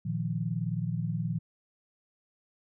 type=chord; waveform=sine; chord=Bb suspended fourth; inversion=none; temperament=equal; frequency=116.54 / 155.56 / 174.61 Hz; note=Bb2 / Eb3 / F3; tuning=0 / 0 / 0 cents; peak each=-33 dBFS; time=0.05-1.39 s; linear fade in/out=10 ms; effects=none